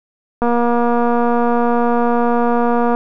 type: click train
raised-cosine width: 1 ms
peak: -4 dBFS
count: 603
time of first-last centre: 0.42-2.949 s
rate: 238 Hz
effects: none